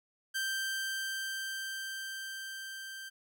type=tone with level ramp; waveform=sawtooth; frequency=1568 Hz; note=G6; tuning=in tune; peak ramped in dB=-28 to -39 dBFS; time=0.34-3.1 s; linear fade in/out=20 ms; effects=none